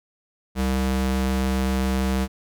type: ring-modulated tone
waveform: square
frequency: 130.8 Hz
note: C3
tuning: in tune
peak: -18 dBFS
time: 0.55-2.28 s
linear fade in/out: 50 ms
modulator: 64 Hz
effects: none